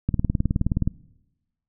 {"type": "click train", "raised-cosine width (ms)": 5, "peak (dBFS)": -9, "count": 16, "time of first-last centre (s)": [0.09, 0.875], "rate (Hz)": 19.1, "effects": ["noise-tail reverb RT60 1.0 s tail -22 dB re dry"]}